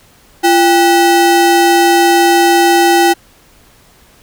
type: ring-modulated tone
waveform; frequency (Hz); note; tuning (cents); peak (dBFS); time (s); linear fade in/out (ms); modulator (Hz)
square; 570; C#5; +48; -4; 0.43-3.14; 20; 227
effects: pink hiss -46 dBFS RMS until 4.22 s